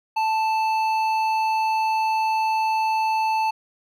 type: tone with hard clipping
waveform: sine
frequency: 880 Hz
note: A5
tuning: in tune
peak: -21 dBFS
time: 0.16-3.51 s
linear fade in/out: 10 ms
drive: 9 dB
effects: none